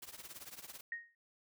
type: noise with tremolo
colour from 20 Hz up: white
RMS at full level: -47 dBFS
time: 0.02-0.81 s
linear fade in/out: 5 ms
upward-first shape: triangle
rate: 18 Hz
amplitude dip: 90%
type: tone with exponential decay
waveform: sine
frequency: 1864.7 Hz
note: A#6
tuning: in tune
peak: -35 dBFS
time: 0.92-1.15 s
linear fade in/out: 2 ms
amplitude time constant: 48 ms
effects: none